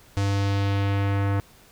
square tone with low-pass filter sweep, 99.5 Hz, G2, 26 cents sharp, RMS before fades -23 dBFS, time 0.17-1.4 s, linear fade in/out 0 ms, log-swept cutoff 7000 to 1600 Hz, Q 1.2, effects pink hiss -53 dBFS RMS until 1.71 s

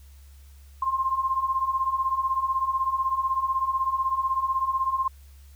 sine beating tone pair, 1046.5 / 1062.5 Hz, C6 / C6, 0 / +26 cents, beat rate 16 Hz, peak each -28 / -24 dBFS, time 0.82-5.08 s, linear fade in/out 5 ms, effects added 69 Hz sine -46 dBFS peak until 5.55 s + white hiss -60 dBFS RMS until 5.55 s

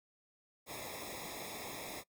pink noise with comb filter, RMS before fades -45 dBFS, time 0.66-2.04 s, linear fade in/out 50 ms, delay 0.67 ms, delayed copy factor -0.95, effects noise-tail reverb RT60 0.1 s tail -21 dB re dry

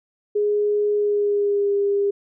sine tone with pitch glide, 415.3 to 402.5 Hz, G#4 to G4, 0 to +46 cents, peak -17 dBFS, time 0.35-2.11 s, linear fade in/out 10 ms, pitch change -54 cents, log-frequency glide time 0.95-1.74 s, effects none

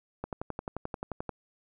click train, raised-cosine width 1 ms, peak -20 dBFS, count 13, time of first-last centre 0.24-1.293 s, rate 11.4 Hz, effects none

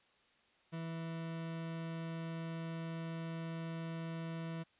40% pulse tone, 164.3 Hz, E3, 5 cents flat, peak -39 dBFS, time 0.72-4.64 s, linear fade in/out 20 ms, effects white hiss -70 dBFS RMS until 4.79 s + resampled to 8000 Hz

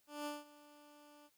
15% pulse tone with ADSR envelope, 294.4 Hz, D4, 4 cents sharp, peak -33 dBFS, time 0.07-1.3 s, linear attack 190 ms, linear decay 180 ms, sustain -20 dB, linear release 45 ms, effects white hiss -75 dBFS RMS until 1.37 s

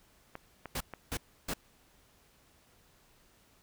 clicks, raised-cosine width 0.5 ms, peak -26 dBFS, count 3, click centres 0.354 / 0.657 / 0.937 s
pink noise bursts, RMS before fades -35 dBFS, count 3, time 0.75-1.538 s, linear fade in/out 5 ms, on 56 ms, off 310 ms
effects pink hiss -65 dBFS RMS until 3.62 s

